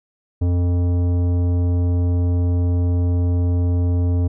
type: tone with tanh clipping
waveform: triangle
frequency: 88 Hz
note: F2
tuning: 14 cents sharp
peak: -17 dBFS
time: 0.41-4.28 s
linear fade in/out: 10 ms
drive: 17 dB
effects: none